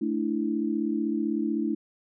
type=chord; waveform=sine; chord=A suspended fourth; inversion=none; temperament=equal; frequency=220 / 293.7 / 329.6 Hz; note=A3 / D4 / E4; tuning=0 / 0 / 0 cents; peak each=-29 dBFS; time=0.01-1.75 s; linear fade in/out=10 ms; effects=none